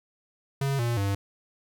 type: tone with pitch steps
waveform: square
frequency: 137.8 / 118.5 / 99.3 Hz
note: C#3 / A#2 / G2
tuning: -10 / +29 / +23 cents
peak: -25 dBFS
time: 0.61-1.15 s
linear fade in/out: 5 ms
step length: 180 ms
effects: 11-bit